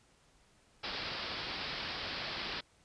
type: low-pass noise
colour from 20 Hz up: white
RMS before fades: -40 dBFS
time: 0.83-2.61 s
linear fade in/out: 10 ms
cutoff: 5100 Hz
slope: 96 dB/octave
effects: pink hiss -67 dBFS RMS until 2.84 s + resampled to 22050 Hz